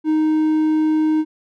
triangle tone, 311.1 Hz, D#4, in tune, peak -12 dBFS, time 0.04-1.25 s, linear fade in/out 50 ms, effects none

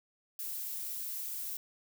violet noise, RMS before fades -39 dBFS, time 0.39-1.57 s, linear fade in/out 2 ms, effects none

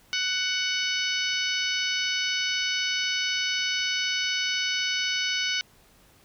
harmonic tone, 744 Hz, F#5, 9 cents sharp, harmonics 2 / 3 / 4 / 5 / 6 / 7 / 8, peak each -32 / -31 / -29 / -35 / -34 / -35 / -36 dBFS, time 0.13-5.61 s, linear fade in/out 0 ms, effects pink hiss -58 dBFS RMS until 6.24 s

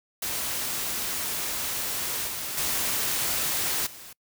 white noise with level steps, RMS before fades -30 / -33 / -27 / -44 dBFS, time 0.22-4.13 s, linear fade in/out 5 ms, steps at 2.27 / 2.57 / 3.86 s, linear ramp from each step 10 ms, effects noise-tail reverb RT60 0.1 s tail -26 dB re dry

